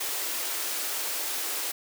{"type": "high-pass noise", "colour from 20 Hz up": "white", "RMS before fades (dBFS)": -31, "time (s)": [0, 1.72], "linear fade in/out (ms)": 10, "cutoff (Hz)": 290, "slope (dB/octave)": 48, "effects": []}